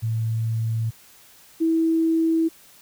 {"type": "tone pair in turn", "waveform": "sine", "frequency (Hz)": [112.6, 325.7], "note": ["A2", "E4"], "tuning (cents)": [40, -21], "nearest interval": "octave + tritone", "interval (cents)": 1839, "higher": "second", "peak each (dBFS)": [-21, -17], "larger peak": "second", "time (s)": [[0.02, 0.91], [1.6, 2.49]], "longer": "neither", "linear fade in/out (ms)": 20, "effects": ["white hiss -51 dBFS RMS until 2.81 s"]}